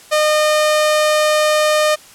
sawtooth tone, 610 Hz, D#5, 34 cents flat, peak -8 dBFS, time 0.11-1.96 s, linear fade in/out 20 ms, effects white hiss -42 dBFS RMS until 2.14 s + low-pass 11000 Hz 12 dB/octave

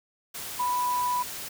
sine tone in noise, 987.8 Hz, B5, in tune, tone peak -24 dBFS, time 0.59-1.23 s, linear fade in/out 10 ms, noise white, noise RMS -37 dBFS, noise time 0.34-1.49 s, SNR +10 dB, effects none

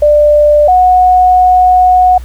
sine tone pair in turn, 593 / 732.2 Hz, D5 / F#5, +17 / -18 cents, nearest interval major third, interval 365 cents, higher second, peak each -3 dBFS, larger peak neither, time 0.02-0.68 / 0.68-2.18 s, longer second, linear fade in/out 5 ms, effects added 60 Hz sine -22 dBFS peak until 2.24 s + pink hiss -40 dBFS RMS until 2.24 s

